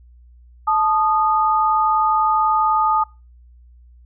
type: tone pair together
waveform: sine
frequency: 872 / 1233.2 Hz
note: A5 / D#6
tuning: -16 / -16 cents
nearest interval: tritone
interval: 600 cents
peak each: -17 dBFS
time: 0.67-3.04 s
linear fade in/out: 10 ms
effects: noise-tail reverb RT60 0.3 s tail -24 dB re dry + added 60 Hz sine -44 dBFS peak until 4.05 s